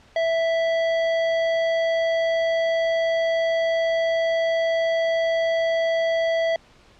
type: tone with hard clipping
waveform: triangle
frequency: 659.3 Hz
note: E5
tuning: in tune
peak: -21 dBFS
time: 0.16-6.56 s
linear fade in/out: 2 ms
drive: 16 dB
effects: pink hiss -53 dBFS RMS until 6.99 s + low-pass 5000 Hz 12 dB/octave